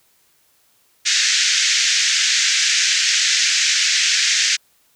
white band-pass noise, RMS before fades -17 dBFS, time 1.05-4.57 s, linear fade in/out 20 ms, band 1600 to 6900 Hz, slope 48 dB/octave, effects white hiss -59 dBFS RMS until 4.95 s

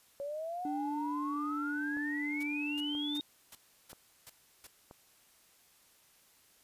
sine exponential sweep, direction up, 554.4 to 3729 Hz, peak -36 dBFS, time 0.2-3.21 s, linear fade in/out 0 ms
triangle tone, 293.7 Hz, D4, in tune, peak -33 dBFS, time 0.65-3.2 s, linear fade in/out 2 ms
click train, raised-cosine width 1 ms, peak -36 dBFS, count 4, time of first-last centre 1.97-4.911 s, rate 1.02 Hz
white noise bursts, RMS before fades -50 dBFS, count 7, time 2.4-4.671 s, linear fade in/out 5 ms, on 33 ms, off 340 ms
effects white hiss -65 dBFS RMS until 6.63 s + resampled to 32000 Hz

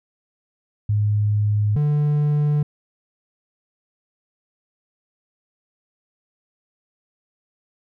sine / triangle tone pair in turn, 104.6 / 147.93 Hz, G#2 / D3, +13 / +13 cents, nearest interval tritone, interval 600 cents, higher second, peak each -16 / -14 dBFS, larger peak second, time 0.89-1.76 / 1.76-2.63 s, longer neither, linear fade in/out 5 ms, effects none

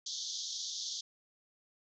white band-pass noise, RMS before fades -40 dBFS, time 0.06-1.01 s, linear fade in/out 5 ms, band 3300 to 6600 Hz, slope 96 dB/octave, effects none

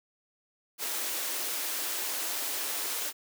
white high-pass noise, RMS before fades -33 dBFS, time 0.78-3.13 s, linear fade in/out 50 ms, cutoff 270 Hz, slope 48 dB/octave, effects none

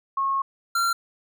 sine / square tone pair in turn, 1089 / 1372.1 Hz, C#6 / F6, -31 / -31 cents, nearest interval major third, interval 400 cents, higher second, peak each -21 / -21 dBFS, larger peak neither, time 0.17-0.42 / 0.75-0.93 s, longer first, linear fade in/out 5 ms, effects none

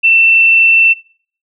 sine tone with frequency modulation, 2682 Hz, E7, 29 cents sharp, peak -5 dBFS, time 0.03-0.94 s, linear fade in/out 20 ms, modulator 24.3 Hz, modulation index 0.35, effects noise-tail reverb RT60 0.5 s tail -24 dB re dry

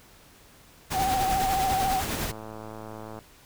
pink noise with tremolo, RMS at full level -29 dBFS, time 0.9-2.32 s, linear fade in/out 20 ms, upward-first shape sine, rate 10 Hz, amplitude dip 35%
sine tone with vibrato, 766 Hz, G5, 40 cents flat, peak -23 dBFS, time 0.92-2.03 s, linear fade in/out 50 ms, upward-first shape triangle, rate 14 Hz, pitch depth 59 cents each way
click train, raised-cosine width 1 ms, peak -26 dBFS, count 123, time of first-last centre 2.07-3.189 s, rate 109 Hz
effects pink hiss -54 dBFS RMS until 3.45 s

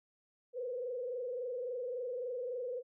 sine tone with frequency modulation, 496.1 Hz, B4, 8 cents sharp, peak -36 dBFS, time 0.53-2.83 s, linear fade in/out 50 ms, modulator 23.6 Hz, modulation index 1.1, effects none

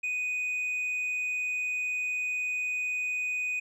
triangle tone with tanh clipping, 2489 Hz, D#7, in tune, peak -29 dBFS, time 0.03-3.6 s, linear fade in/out 10 ms, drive 7 dB, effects none

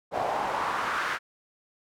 pink noise with band-pass filter sweep, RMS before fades -29 dBFS, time 0.11-1.19 s, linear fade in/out 50 ms, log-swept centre 660 to 1600 Hz, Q 2.7, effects none

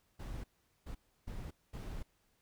brown noise bursts at uneven times, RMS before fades -43 dBFS, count 4, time 0.19-0.44 / 0.86-0.95 / 1.27-1.51 / 1.73-2.03 s, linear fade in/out 10 ms, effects pink hiss -75 dBFS RMS until 2.41 s

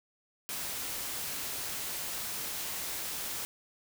white noise, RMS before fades -37 dBFS, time 0.49-3.45 s, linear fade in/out 0 ms, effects none

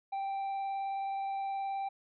triangle tone with vibrato, 784 Hz, G5, in tune, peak -31 dBFS, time 0.12-1.89 s, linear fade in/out 10 ms, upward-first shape sine, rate 19 Hz, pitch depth 9 cents each way, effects resampled to 11025 Hz

